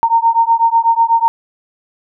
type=beating tone pair; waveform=sine; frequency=915 / 923.1 Hz; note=A#5 / A#5; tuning=-32 / -17 cents; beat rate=8.1 Hz; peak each=-12 dBFS; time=0.03-1.28 s; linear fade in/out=0 ms; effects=none